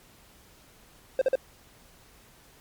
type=tone bursts; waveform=triangle; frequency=526 Hz; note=C5; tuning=9 cents sharp; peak=-17 dBFS; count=3; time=1.19-1.355 s; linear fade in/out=2 ms; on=25 ms; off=45 ms; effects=pink hiss -56 dBFS RMS until 2.6 s + MP3 96 kbps